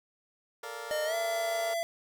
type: chord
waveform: 20% pulse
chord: Bb major seventh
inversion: third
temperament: just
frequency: 437 / 466.2 / 582.7 / 699.2 Hz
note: A4 / Bb4 / D5 / F5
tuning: -12 / 0 / -14 / +2 cents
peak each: -41 / -38 / -40 / -41 dBFS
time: 0.63-1.74 s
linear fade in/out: 5 ms
type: tone with pitch glide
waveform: square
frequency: 610 to 672.9 Hz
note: D#5 to E5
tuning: -34 to +35 cents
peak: -30 dBFS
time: 0.91-1.83 s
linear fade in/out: 0 ms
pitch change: +169 cents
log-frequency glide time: 1.05-1.15 s
effects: none